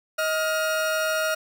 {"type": "tone pair together", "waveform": "40% pulse", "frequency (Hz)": [631, 1416.5], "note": ["D#5", "F6"], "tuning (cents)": [24, 24], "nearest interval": "octave + major second", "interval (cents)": 1400, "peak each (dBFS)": [-24, -25], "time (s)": [0.18, 1.35], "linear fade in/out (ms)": 10, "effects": []}